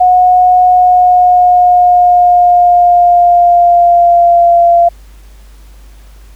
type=tone with pitch glide; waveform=sine; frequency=728 to 688.7 Hz; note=F#5 to F5; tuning=-28 to -24 cents; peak=-3 dBFS; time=0-4.89 s; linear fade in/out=10 ms; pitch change=-96 cents; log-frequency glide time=0.66-4.6 s; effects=added 50 Hz sine -33 dBFS peak until 6.35 s + pink hiss -46 dBFS RMS until 6.35 s